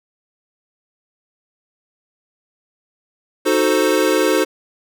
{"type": "chord", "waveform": "square", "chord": "D# diminished seventh", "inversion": "none", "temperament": "equal", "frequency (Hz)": [311.1, 370, 440, 523.3], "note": ["D#4", "F#4", "A4", "C5"], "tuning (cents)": [0, 0, 0, 0], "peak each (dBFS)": -20, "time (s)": [3.45, 4.45], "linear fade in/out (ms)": 20, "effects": []}